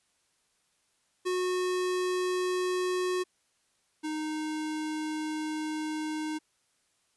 square tone pair in turn, 365 / 309.2 Hz, F#4 / D#4, -24 / -11 cents, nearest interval minor third, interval 287 cents, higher first, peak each -28 / -32 dBFS, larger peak first, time 1.25-3.24 / 4.03-6.39 s, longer second, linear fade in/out 20 ms, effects white hiss -72 dBFS RMS until 7.16 s + resampled to 24000 Hz

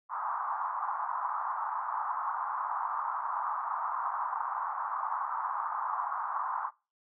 white band-pass noise, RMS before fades -34 dBFS, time 0.09-6.71 s, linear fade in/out 50 ms, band 860 to 1200 Hz, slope 48 dB/octave, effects noise-tail reverb RT60 0.3 s tail -22 dB re dry

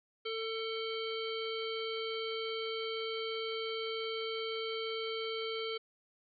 harmonic tone with a mistuned harmonic, 447.1 Hz, A4, 28 cents sharp, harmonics 1 / 3 / 5 / 7 / 9 / 10, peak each -37 / -45 / -45 / -42 / -50 / -49 dBFS, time 0.25-5.78 s, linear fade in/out 10 ms, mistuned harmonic 9, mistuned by -20 cents, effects none

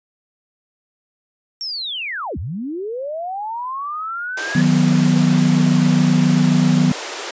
sine linear two-way sweep, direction down then up, 5588 to 64 to 1708 Hz, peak -23 dBFS, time 1.61-4.61 s, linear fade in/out 0 ms, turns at 2.38 s
pink high-pass noise, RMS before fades -28 dBFS, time 4.37-7.31 s, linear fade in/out 5 ms, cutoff 330 Hz, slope 48 dB/octave
sine chord, B major, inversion first, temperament equal with one note detuned, 155.56 / 182.98 / 246.9 Hz, D#3 / F#3 / B3, 0 / -19 / 0 cents, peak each -16 dBFS, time 4.55-6.92 s, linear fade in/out 5 ms
effects resampled to 16000 Hz

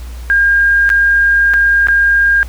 sine tone with dropouts, 1612 Hz, G6, 48 cents sharp, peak -7 dBFS, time 0.3-2.43 s, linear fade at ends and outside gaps 0 ms, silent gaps 0.892-0.901 / 1.536-1.54 / 1.871-1.885 s, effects added 60 Hz sine -24 dBFS peak until 2.48 s + pink hiss -39 dBFS RMS until 2.48 s

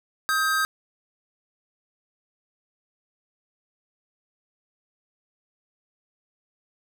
square tone pair together, 1267 / 1583.3 Hz, D#6 / G6, +31 / +17 cents, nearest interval major third, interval 386 cents, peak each -25 / -24 dBFS, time 0.29-0.65 s, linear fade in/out 0 ms, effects none

